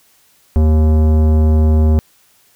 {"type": "tone with tanh clipping", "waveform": "sine", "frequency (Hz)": 77.78, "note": "D#2", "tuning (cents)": 0, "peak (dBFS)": -10, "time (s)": [0.56, 1.99], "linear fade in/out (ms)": 0, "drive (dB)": 16, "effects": ["white hiss -53 dBFS RMS until 2.55 s"]}